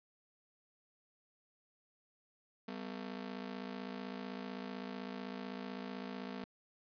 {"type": "ring-modulated tone", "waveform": "sawtooth", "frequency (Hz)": 223.8, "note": "A3", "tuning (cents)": 30, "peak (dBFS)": -35, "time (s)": [2.68, 6.44], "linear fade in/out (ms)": 0, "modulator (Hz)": 27.9, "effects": ["resampled to 11025 Hz", "12-bit"]}